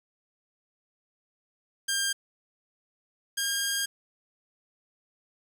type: tone pair in turn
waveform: 10% pulse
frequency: 1600 / 1614.9 Hz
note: G6 / G#6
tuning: +35 / -49 cents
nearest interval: unison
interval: 16 cents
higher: second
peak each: -17 / -18 dBFS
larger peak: first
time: 1.88-2.13 / 3.37-3.86 s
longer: second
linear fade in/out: 10 ms
effects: 9-bit